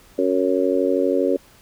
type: harmonic tone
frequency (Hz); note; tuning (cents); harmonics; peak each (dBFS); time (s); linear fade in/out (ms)
92.5; F#2; 0; 3 / 4 / 5 / 6; -22 / -22 / -22 / -22; 0.18-1.37; 10
effects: pink hiss -51 dBFS RMS until 1.61 s